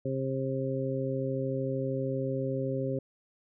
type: harmonic tone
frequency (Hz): 133.2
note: C3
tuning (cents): +31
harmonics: 1 / 2 / 3 / 4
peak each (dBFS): -33 / -35 / -35 / -34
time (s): 0.05-2.99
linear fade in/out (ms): 5
effects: none